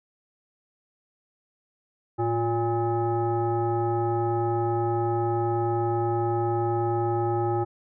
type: tone with frequency modulation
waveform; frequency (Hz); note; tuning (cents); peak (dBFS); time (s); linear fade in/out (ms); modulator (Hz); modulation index
sine; 352.8; F4; +18; -22; 2.18-7.65; 20; 464; 1.2
effects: none